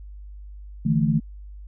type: chord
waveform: sine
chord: D suspended second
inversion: none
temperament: equal with one note detuned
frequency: 148.71 / 164.81 / 220 Hz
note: D3 / E3 / A3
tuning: +22 / 0 / 0 cents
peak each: -22 dBFS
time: 0.85-1.2 s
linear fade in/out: 10 ms
effects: added 50 Hz sine -37 dBFS peak until 1.67 s